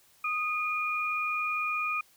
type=tone pair together; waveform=sine; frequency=1244.5 / 2431 Hz; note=D#6 / D#7; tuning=0 / -41 cents; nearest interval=octave; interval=1159 cents; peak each=-31 / -30 dBFS; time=0.24-2.01 s; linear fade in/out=5 ms; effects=white hiss -62 dBFS RMS until 2.16 s